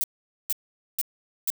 violet noise bursts, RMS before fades -25 dBFS, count 4, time 0.01-1.502 s, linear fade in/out 0 ms, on 28 ms, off 460 ms, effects none

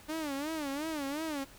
sawtooth tone with vibrato, 296.9 Hz, D4, 19 cents sharp, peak -30 dBFS, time 0.08-1.45 s, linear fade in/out 20 ms, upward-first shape sine, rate 2.8 Hz, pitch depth 150 cents each way, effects pink hiss -55 dBFS RMS until 1.58 s

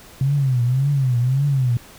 sine tone with vibrato, 131.4 Hz, C3, 8 cents sharp, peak -15 dBFS, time 0.21-1.77 s, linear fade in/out 2 ms, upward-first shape triangle, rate 1.8 Hz, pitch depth 180 cents each way, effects pink hiss -44 dBFS RMS until 1.98 s

